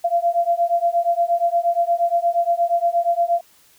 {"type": "beating tone pair", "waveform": "sine", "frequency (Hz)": [683, 691.5], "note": ["F5", "F5"], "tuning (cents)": [-39, -17], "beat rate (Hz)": 8.5, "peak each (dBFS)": [-19, -19], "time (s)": [0.04, 3.41], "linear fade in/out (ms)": 10, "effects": ["white hiss -54 dBFS RMS until 3.78 s"]}